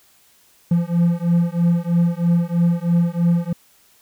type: beating tone pair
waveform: triangle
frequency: 170 / 173.1 Hz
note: F3 / F3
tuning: -46 / -15 cents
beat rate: 3.1 Hz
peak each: -16 dBFS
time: 0.71-3.53 s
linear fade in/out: 5 ms
effects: white hiss -55 dBFS RMS until 4.01 s